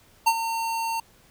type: tone with ADSR envelope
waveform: square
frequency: 910 Hz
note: A#5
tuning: 42 cents flat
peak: -15 dBFS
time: 0.26-1 s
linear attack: 14 ms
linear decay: 56 ms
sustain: -11 dB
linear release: 4 ms
effects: pink hiss -57 dBFS RMS until 1.3 s